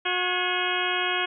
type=harmonic tone with a mistuned harmonic; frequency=362.3 Hz; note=F#4; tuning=36 cents flat; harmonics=1 / 2 / 3 / 4 / 5 / 6 / 7 / 8 / 9; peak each=-32 / -32 / -32 / -32 / -32 / -32 / -32 / -32 / -32 dBFS; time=0.05-1.26 s; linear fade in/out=10 ms; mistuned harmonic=5; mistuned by=-110 cents; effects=none